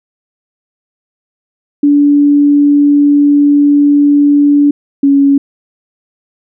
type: tone pair in turn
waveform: sine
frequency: 288.7 / 279.2 Hz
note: D4 / C#4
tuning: -30 / +13 cents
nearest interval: minor second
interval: 57 cents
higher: first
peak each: -4 dBFS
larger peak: neither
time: 1.83-4.71 / 5.03-5.38 s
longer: first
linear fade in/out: 5 ms
effects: none